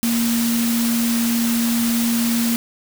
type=tone in noise; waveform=sine; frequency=233.1 Hz; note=A#3; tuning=in tune; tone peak=-17 dBFS; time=0.03-2.56 s; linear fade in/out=0 ms; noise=white; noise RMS=-25 dBFS; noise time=0.03-2.56 s; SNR=+5 dB; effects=none